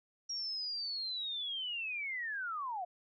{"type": "linear sweep", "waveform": "sine", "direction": "down", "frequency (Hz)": [5640, 681], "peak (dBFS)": -36, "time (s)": [0.29, 2.85], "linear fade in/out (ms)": 10, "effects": []}